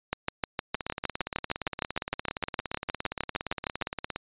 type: two click trains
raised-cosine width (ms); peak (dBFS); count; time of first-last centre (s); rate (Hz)
0.3; -11 / -16; 25 / 60; 0.13-3.822 / 0.75-4.16; 6.5 / 17.3
effects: resampled to 8000 Hz